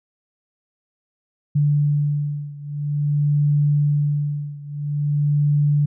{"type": "beating tone pair", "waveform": "sine", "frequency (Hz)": [146.1, 146.59], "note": ["D3", "D3"], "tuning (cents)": [-9, -3], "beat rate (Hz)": 0.49, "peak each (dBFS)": [-19, -21], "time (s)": [1.55, 5.86], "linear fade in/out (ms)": 10, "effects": []}